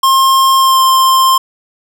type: tone with pitch glide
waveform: square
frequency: 1066 to 1052.5 Hz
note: C6 to C6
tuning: +32 to +10 cents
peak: -7 dBFS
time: 0.03-1.38 s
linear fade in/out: 5 ms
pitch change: -22 cents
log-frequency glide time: 0.57-0.8 s
effects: none